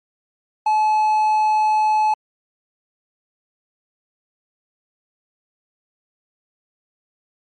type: tone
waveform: triangle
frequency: 859 Hz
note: A5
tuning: 42 cents flat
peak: -12 dBFS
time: 0.66-2.14 s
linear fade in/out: 5 ms
effects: MP3 48 kbps